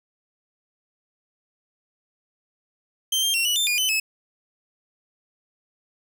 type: tone with pitch steps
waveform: sawtooth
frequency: 3136 / 3188 / 2731 / 2942 / 3571 / 2434 / 3034 / 2590 Hz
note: G7 / G7 / F7 / F#7 / A7 / D#7 / F#7 / E7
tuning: 0 / +28 / -39 / -11 / +25 / -39 / +43 / -31 cents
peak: -17 dBFS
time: 3.12-4 s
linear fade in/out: 5 ms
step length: 110 ms
effects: none